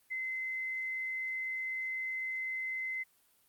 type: tone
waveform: sine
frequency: 2056 Hz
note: C7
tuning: 31 cents flat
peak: -34 dBFS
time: 0.1-3.04 s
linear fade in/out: 20 ms
effects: white hiss -69 dBFS RMS until 3.48 s + Opus 32 kbps